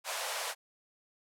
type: high-pass noise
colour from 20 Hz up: pink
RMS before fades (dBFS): -36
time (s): 0.04-0.55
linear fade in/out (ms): 50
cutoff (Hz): 520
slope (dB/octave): 48
effects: low-pass 12000 Hz 12 dB/octave